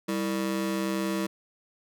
35% pulse ring-modulated tone, 262.2 Hz, C4, 4 cents sharp, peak -22 dBFS, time 0.08-1.27 s, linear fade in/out 10 ms, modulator 66.1 Hz, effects none

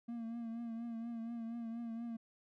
triangle tone with vibrato, 231.1 Hz, A#3, 15 cents flat, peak -38 dBFS, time 0.08-2.17 s, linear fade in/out 10 ms, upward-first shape triangle, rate 4.2 Hz, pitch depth 50 cents each way, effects none

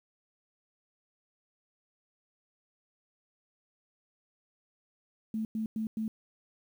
sine tone bursts, 219.8 Hz, A3, 2 cents flat, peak -30 dBFS, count 4, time 5.34-6.08 s, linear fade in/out 2 ms, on 110 ms, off 100 ms, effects 10-bit

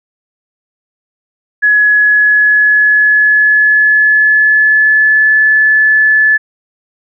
sine tone with pitch glide, 1690 to 1730.5 Hz, G#6 to A6, +30 to -29 cents, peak -5 dBFS, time 1.62-6.38 s, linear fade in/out 20 ms, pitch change +41 cents, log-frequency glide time 1.94-5.35 s, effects none

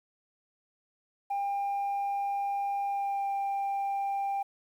sine tone with pitch glide, 800 to 793.1 Hz, G5 to G5, +35 to +20 cents, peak -26 dBFS, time 1.3-4.43 s, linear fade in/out 10 ms, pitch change -15 cents, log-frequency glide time 2.86-3.28 s, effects tanh soft clip ceiling -27 dBFS + 10-bit

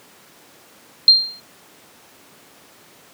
sine tone with exponential decay, 4186 Hz, C8, in tune, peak -3 dBFS, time 1.08-1.4 s, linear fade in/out 1 ms, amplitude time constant 69 ms, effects pink hiss -48 dBFS RMS until 3.13 s + high-pass 200 Hz 12 dB/octave

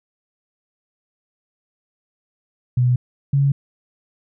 sine tone pair in turn, 124.2 / 139.41 Hz, B2 / C#3, +10 / +10 cents, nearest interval major second, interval 200 cents, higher second, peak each -13 dBFS, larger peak neither, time 2.77-2.96 / 3.33-3.52 s, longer neither, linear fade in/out 5 ms, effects none

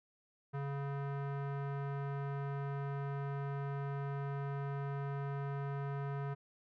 square tone with low-pass filter, 140 Hz, C#3, 18 cents sharp, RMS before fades -39 dBFS, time 0.53-6.35 s, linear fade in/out 20 ms, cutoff 1400 Hz, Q 1.5, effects none

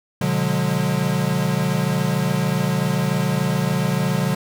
square chord, G# half-diminished seventh, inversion first, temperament equal with one note detuned, 123.47 / 146.83 / 180.56 / 207.7 Hz, B2 / D3 / F#3 / G#3, 0 / 0 / -42 / 0 cents, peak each -27 / -23 / -23 / -28 dBFS, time 0.21-4.35 s, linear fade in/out 5 ms, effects none

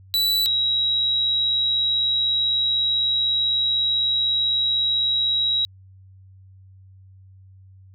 45% pulse / sine tone pair in turn, 3951 / 3854 Hz, B7 / B7, 0 / -43 cents, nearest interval unison, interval 43 cents, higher first, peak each -18 dBFS, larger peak neither, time 0.14-0.46 / 0.46-5.65 s, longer second, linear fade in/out 0 ms, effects added 95 Hz sine -45 dBFS peak until 7.94 s

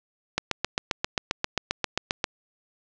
click train, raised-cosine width 0.2 ms, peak -6 dBFS, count 15, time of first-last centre 0.38-2.242 s, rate 7.52 Hz, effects low-pass 7000 Hz 12 dB/octave

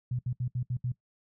sine tone bursts at uneven times, 124.1 Hz, B2, 9 cents sharp, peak -28 dBFS, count 6, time 0.11-0.19 / 0.26-0.33 / 0.4-0.48 / 0.55-0.63 / 0.7-0.77 / 0.84-0.92 s, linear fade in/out 5 ms, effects noise-tail reverb RT60 0.1 s tail -19 dB re dry

